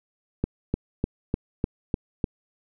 click train, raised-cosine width 3 ms, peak -10 dBFS, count 7, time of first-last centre 0.44-2.242 s, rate 3.33 Hz, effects none

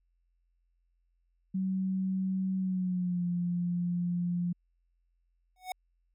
sine tone with pitch glide, 189 to 175.33 Hz, F#3 to F3, +37 to +7 cents, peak -28 dBFS, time 1.54-4.53 s, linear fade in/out 10 ms, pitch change -130 cents, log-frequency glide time 2.57-3.25 s
square tone with exponential growth, 740 Hz, F#5, in tune, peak -31 dBFS, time 5.56-5.72 s, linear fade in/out 2 ms, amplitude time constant 33 ms
effects added 43 Hz sine -70 dBFS peak until 6.14 s

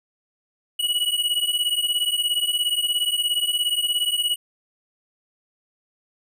square beating tone pair, 2916 / 2933 Hz, F#7 / F#7, -26 / -16 cents, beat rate 17 Hz, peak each -24 dBFS, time 0.79-4.36 s, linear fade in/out 10 ms, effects none

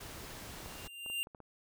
pink noise, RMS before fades -47 dBFS, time 0-0.88 s, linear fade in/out 10 ms
square tone with exponential growth, 2790 Hz, F7, 2 cents flat, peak -32 dBFS, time 0.49-1.23 s, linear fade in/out 0 ms, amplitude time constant 160 ms
clicks, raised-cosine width 1 ms, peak -37 dBFS, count 10, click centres 0.605 / 0.66 / 0.724 / 0.755 / 0.846 / 1.062 / 1.1 / 1.271 / 1.348 / 1.403 s
effects none

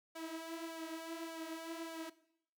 sawtooth tone with flanger, 326.9 Hz, E4, 14 cents flat, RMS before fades -45 dBFS, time 0.15-2.1 s, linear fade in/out 10 ms, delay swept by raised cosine 1.7 to 7.5 ms, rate 1.7 Hz, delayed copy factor +0.65, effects noise-tail reverb RT60 0.7 s tail -17 dB re dry

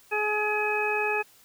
harmonic tone, 422.1 Hz, G#4, 28 cents sharp, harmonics 1 / 2 / 3 / 4 / 6, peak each -29 / -30 / -37 / -32 / -28 dBFS, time 0.11-1.23 s, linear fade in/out 20 ms, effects white hiss -57 dBFS RMS until 1.44 s

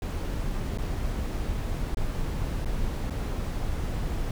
brown noise with dropouts, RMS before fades -29 dBFS, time 0.02-4.31 s, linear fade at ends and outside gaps 1 ms, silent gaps 0.775-0.785 / 1.947-1.971 / 2.647-2.657 / 3.099-3.106 s, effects none

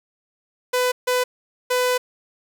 sawtooth tone bursts at uneven times, 500 Hz, B4, 21 cents sharp, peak -14 dBFS, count 3, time 0.73-0.92 / 1.07-1.24 / 1.7-1.98 s, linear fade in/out 10 ms, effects none

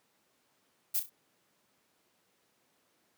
violet noise with echo, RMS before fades -30 dBFS, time 0.94-1 s, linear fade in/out 10 ms, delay 33 ms, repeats 3, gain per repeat -9 dB, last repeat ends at 1.099 s, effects pink hiss -72 dBFS RMS until 3.17 s + high-pass 200 Hz 12 dB/octave

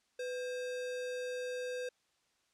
sine tone with sample-and-hold, 500 Hz, B4, 21 cents sharp, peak -36 dBFS, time 0.19-1.89 s, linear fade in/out 5 ms, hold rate 2100 Hz, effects white hiss -75 dBFS RMS until 2.53 s + low-pass 7000 Hz 12 dB/octave

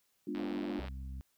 sine chord, G# diminished seventh, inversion none, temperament equal, 207.7 / 246.9 / 293.7 / 349.2 Hz, G#3 / B3 / D4 / F4, 0 / 0 / 0 / 0 cents, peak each -42 / -42 / -38 / -41 dBFS, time 0.27-0.8 s, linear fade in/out 5 ms
click train, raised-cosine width 0.3 ms, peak -31 dBFS, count 52, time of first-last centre 0.35-0.883 s, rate 95.6 Hz
white band-pass noise, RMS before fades -48 dBFS, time 0.37-0.86 s, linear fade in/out 5 ms, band 170 to 780 Hz, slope 24 dB/octave
harmonic tone, 66 Hz, C2, 16 cents sharp, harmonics 1 / 2 / 3 / 4, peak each -40 / -51 / -54 / -58 dBFS, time 0.79-1.21 s, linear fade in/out 0 ms
effects white hiss -75 dBFS RMS until 1.37 s

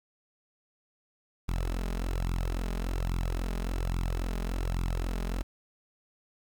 sawtooth tone with flanger, 43.65 Hz, F1, in tune, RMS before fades -31 dBFS, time 1.48-5.43 s, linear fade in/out 10 ms, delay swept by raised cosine 0.82 to 4.92 ms, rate 1.2 Hz, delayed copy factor +0.75, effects 9-bit

